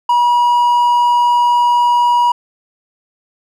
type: tone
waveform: triangle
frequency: 964 Hz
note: B5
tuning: 42 cents flat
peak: -7 dBFS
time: 0.09-2.32 s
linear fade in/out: 5 ms
effects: none